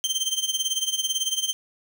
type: tone with tremolo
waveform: 25% pulse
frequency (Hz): 3136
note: G7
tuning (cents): 0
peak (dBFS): -17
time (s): 0.04-1.53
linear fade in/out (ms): 0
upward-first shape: sine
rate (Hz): 18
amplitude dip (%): 80
effects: 8-bit